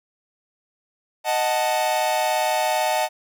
45% pulse chord, D# diminished, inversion none, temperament equal, 622.3 / 740 / 880 Hz, D#5 / F#5 / A5, 0 / 0 / 0 cents, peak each -24 dBFS, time 1.24-3.09 s, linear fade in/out 50 ms, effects none

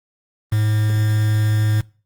triangle tone with quantisation, 107.4 Hz, A2, 41 cents flat, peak -12 dBFS, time 0.52-1.81 s, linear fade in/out 5 ms, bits 5, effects noise-tail reverb RT60 0.4 s tail -24 dB re dry + Opus 24 kbps

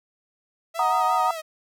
sawtooth tone with vibrato, 649 Hz, E5, 27 cents flat, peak -27 dBFS, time 0.74-1.42 s, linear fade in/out 20 ms, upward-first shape sine, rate 5.6 Hz, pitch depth 59 cents each way
sine chord, D# minor, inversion first, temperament equal, 740 / 932.3 / 1244.5 Hz, F#5 / A#5 / D#6, 0 / 0 / 0 cents, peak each -23 / -24 / -23 dBFS, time 0.79-1.31 s, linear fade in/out 2 ms
effects none

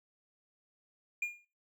triangle tone with exponential decay, 2417 Hz, D7, 49 cents sharp, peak -27 dBFS, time 1.22-1.45 s, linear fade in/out 5 ms, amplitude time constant 48 ms, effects noise-tail reverb RT60 0.3 s tail -25 dB re dry

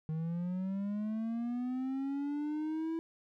triangle linear sweep, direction up, 155.56 to 329.6 Hz, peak -31 dBFS, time 0.09-2.99 s, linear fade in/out 0 ms, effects none

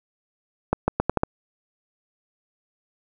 accelerating click train, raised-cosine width 1 ms, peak -5 dBFS, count 6, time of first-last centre 0.73-1.234 s, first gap 150 ms, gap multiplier 0.8, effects none

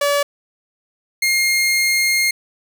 sawtooth tone pair in turn, 573 / 2130 Hz, D5 / C7, -43 / +30 cents, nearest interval octave + major seventh, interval 2273 cents, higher second, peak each -11 dBFS, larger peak neither, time 0.01-0.23 / 1.22-2.31 s, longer second, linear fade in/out 5 ms, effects none

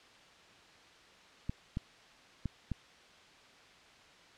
clicks, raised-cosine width 5 ms, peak -22 dBFS, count 4, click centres 1.495 / 1.771 / 2.457 / 2.717 s, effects white hiss -58 dBFS RMS until 4.37 s + low-pass 4000 Hz 12 dB/octave

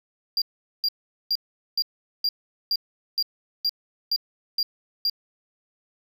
triangle tone bursts, 4775 Hz, D8, 28 cents sharp, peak -19 dBFS, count 11, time 0.37-5.098 s, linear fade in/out 2 ms, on 48 ms, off 420 ms, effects none

